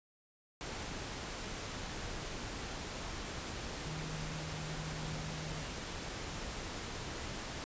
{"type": "tone in noise", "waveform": "sine", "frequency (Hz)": 155.56, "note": "D#3", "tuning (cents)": 0, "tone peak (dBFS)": -42, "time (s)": [3.86, 5.62], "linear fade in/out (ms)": 0, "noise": "pink", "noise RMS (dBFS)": -42, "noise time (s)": [0.61, 7.64], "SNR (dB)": -3, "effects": ["resampled to 16000 Hz"]}